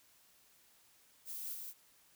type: noise with echo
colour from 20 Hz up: violet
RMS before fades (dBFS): -44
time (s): 1.25-1.57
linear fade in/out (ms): 50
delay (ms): 170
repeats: 1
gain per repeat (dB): -2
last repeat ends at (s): 1.74
effects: white hiss -67 dBFS RMS until 2.15 s